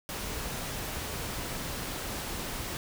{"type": "noise", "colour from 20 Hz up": "pink", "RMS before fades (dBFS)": -36, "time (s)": [0.09, 2.77], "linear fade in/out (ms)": 0, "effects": []}